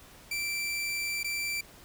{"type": "tone with dropouts", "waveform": "sawtooth", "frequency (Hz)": 2342, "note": "D7", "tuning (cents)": -5, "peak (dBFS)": -27, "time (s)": [0.31, 1.61], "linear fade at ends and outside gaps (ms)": 5, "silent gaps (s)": [1.232, 1.243], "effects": ["pink hiss -53 dBFS RMS until 1.84 s"]}